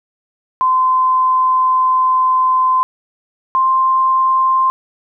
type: tone pair in turn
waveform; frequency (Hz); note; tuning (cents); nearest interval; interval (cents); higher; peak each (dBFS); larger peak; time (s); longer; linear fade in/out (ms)
sine; 1031 / 1048.4; C6 / C6; -26 / +3; unison; 29; second; -10; neither; 0.61-2.83 / 3.55-4.7; first; 0
effects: none